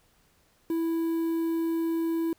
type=tone with quantisation; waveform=triangle; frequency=329.6 Hz; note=E4; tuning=in tune; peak=-23 dBFS; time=0.7-2.33 s; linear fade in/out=2 ms; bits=8; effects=pink hiss -65 dBFS RMS until 2.38 s